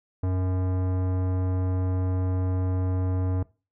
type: tone with tanh clipping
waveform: sine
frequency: 92.5 Hz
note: F#2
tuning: in tune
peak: -25 dBFS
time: 0.23-3.43 s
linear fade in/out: 5 ms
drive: 18 dB
effects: noise-tail reverb RT60 0.3 s tail -20 dB re dry